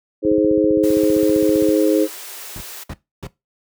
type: harmonic tone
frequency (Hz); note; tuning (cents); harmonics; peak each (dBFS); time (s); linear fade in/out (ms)
105.2; G#2; +23; 3 / 4 / 5; -15 / -17 / -19; 0.22-2.08; 50
type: click train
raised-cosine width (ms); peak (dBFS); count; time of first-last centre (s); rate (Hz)
3; -16; 23; 0.25-1.688; 15.3
type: high-pass noise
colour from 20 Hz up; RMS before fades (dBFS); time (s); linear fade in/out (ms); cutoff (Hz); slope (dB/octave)
white; -34; 0.83-2.84; 10; 320; 96
type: noise bursts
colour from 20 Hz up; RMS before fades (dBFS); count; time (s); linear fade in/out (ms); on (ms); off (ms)
brown; -26; 3; 2.56-3.269; 2; 43; 290
effects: noise-tail reverb RT60 0.2 s tail -18 dB re dry + high-pass 60 Hz 12 dB/octave